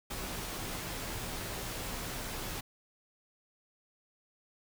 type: noise with comb filter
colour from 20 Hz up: pink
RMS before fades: -39 dBFS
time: 0.1-2.61 s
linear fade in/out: 10 ms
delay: 14 ms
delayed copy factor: -0.5
effects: none